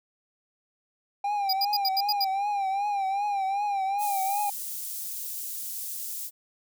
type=tone with vibrato; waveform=triangle; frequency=797 Hz; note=G5; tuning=28 cents sharp; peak=-23 dBFS; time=1.24-4.5 s; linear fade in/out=5 ms; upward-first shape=triangle; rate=2.6 Hz; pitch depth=87 cents each way
type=tone bursts; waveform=square; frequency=4900 Hz; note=D#8; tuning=27 cents flat; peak=-24 dBFS; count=7; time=1.49-2.245 s; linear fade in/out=5 ms; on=41 ms; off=78 ms
type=high-pass noise; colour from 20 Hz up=white; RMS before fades=-35 dBFS; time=3.98-6.31 s; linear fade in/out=50 ms; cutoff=7500 Hz; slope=12 dB/octave
effects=none